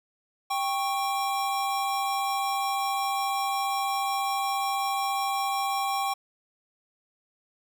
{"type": "tone pair together", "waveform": "square", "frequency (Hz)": [789, 1105.7], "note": ["G5", "C#6"], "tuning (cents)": [11, -5], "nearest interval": "tritone", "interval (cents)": 584, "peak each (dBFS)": [-28, -31], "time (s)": [0.5, 6.14], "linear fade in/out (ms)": 10, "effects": []}